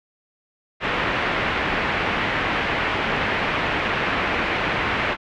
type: low-pass noise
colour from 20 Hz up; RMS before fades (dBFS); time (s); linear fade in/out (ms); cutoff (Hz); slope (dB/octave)
white; -23; 0.8-5.17; 50; 2500; 24
effects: none